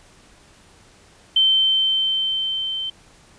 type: tone with level ramp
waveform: sine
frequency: 3100 Hz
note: G7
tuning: 20 cents flat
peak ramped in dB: -12 to -24 dBFS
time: 1.36-2.9 s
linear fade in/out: 5 ms
effects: pink hiss -51 dBFS RMS until 3.38 s + resampled to 22050 Hz